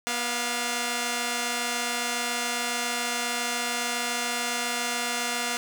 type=tone pair together; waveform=5% pulse; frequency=241.9 / 698.5 Hz; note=B3 / F5; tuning=-36 / 0 cents; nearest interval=octave + tritone; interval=1836 cents; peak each=-18 dBFS; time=0.07-5.57 s; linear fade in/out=0 ms; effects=none